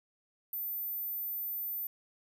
sine tone, 14080 Hz, A9, in tune, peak -34 dBFS, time 0.53-1.87 s, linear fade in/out 2 ms, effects none

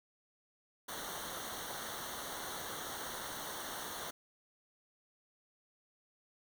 pink noise with comb filter, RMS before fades -43 dBFS, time 0.88-4.11 s, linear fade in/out 10 ms, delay 0.4 ms, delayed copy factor -0.85, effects none

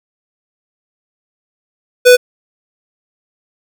square tone, 495.9 Hz, B4, 7 cents sharp, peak -3 dBFS, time 2.05-2.17 s, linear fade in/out 20 ms, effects none

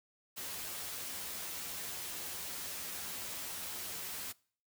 white noise with comb filter, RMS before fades -42 dBFS, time 0.36-4.33 s, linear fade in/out 20 ms, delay 11 ms, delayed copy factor +0.55, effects noise-tail reverb RT60 0.5 s tail -24 dB re dry

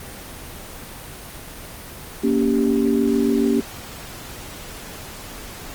sine chord, G diminished, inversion first, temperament just, 235.2 / 282.2 / 392 Hz, Bb3 / Db4 / G4, +16 / +31 / 0 cents, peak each -19 / -20 / -21 dBFS, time 2.23-3.61 s, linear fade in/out 10 ms, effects pink hiss -36 dBFS RMS until 5.74 s + Opus 24 kbps

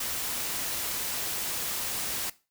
white noise, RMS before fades -32 dBFS, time 0-2.3 s, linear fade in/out 5 ms, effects noise-tail reverb RT60 0.3 s tail -18 dB re dry

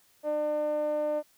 5% pulse tone with low-pass filter, 300 Hz, D4, 37 cents sharp, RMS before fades -29 dBFS, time 0.23-1.23 s, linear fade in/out 50 ms, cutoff 610 Hz, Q 4.7, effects white hiss -64 dBFS RMS until 1.37 s

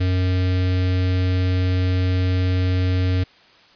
square tone with notch filter, 91.9 Hz, F#2, 11 cents flat, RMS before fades -19 dBFS, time 0-3.24 s, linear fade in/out 10 ms, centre 940 Hz, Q 0.85, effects white hiss -51 dBFS RMS until 3.75 s + resampled to 11025 Hz

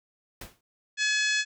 pink noise with exponential decay, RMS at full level -37 dBFS, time 0.41-0.61 s, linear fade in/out 5 ms, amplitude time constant 43 ms
harmonic tone, 850 Hz, G#5, 40 cents sharp, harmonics 2 / 3 / 4 / 5 / 6 / 7 / 8 / 9, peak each -26 / -30 / -32 / -34 / -36 / -37 / -38 / -39 dBFS, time 0.97-1.45 s, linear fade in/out 50 ms
effects none

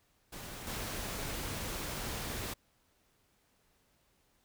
pink noise with level steps, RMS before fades -45 / -39 dBFS, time 0.32-2.54 s, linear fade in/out 10 ms, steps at 0.67 s, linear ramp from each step 2 ms, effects pink hiss -72 dBFS RMS until 4.44 s

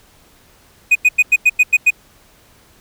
triangle tone bursts, 2489 Hz, D#7, in tune, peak -5 dBFS, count 8, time 0.91-1.906 s, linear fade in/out 10 ms, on 44 ms, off 92 ms, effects pink hiss -50 dBFS RMS until 2.8 s

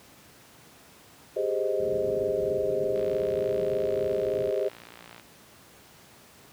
sine chord, Ab major seventh, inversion third, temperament equal, 392 / 415.3 / 523.3 / 622.3 Hz, G4 / Ab4 / C5 / Eb5, 0 / 0 / 0 / 0 cents, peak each -30 dBFS, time 1.36-4.69 s, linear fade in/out 10 ms
pink low-pass noise, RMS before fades -38 dBFS, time 1.79-4.51 s, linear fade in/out 5 ms, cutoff 420 Hz, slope 96 dB/octave
click train, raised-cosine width 0.3 ms, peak -29 dBFS, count 131, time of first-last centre 2.96-5.198 s, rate 58.1 Hz
effects pink hiss -53 dBFS RMS until 6.52 s + high-pass 100 Hz 12 dB/octave

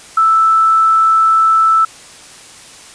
sine tone, 1318.5 Hz, E6, in tune, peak -7 dBFS, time 0.17-1.85 s, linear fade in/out 5 ms, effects white hiss -37 dBFS RMS until 2.94 s + resampled to 22050 Hz

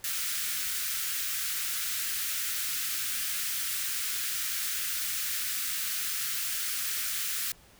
white high-pass noise, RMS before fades -32 dBFS, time 0.04-7.52 s, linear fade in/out 2 ms, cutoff 1300 Hz, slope 48 dB/octave, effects pink hiss -57 dBFS RMS until 7.79 s

